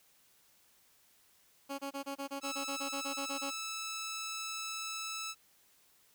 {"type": "tone bursts", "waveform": "15% pulse", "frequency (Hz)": 277.2, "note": "C#4", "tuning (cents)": 0, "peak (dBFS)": -31, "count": 15, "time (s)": [1.69, 3.509], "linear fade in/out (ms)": 20, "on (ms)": 97, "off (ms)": 26}
{"type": "tone", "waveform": "10% pulse", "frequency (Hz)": 1311, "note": "E6", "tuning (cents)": -10, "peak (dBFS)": -30, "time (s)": [2.41, 5.35], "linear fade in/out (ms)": 50}
{"effects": ["white hiss -67 dBFS RMS until 6.14 s"]}